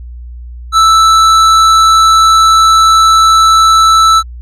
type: tone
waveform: square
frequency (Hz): 1318.5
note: E6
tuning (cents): 0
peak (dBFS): -4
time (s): 0.72-4.23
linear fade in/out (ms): 50
effects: added 60 Hz sine -24 dBFS peak until 4.41 s + low-pass 7000 Hz 12 dB/octave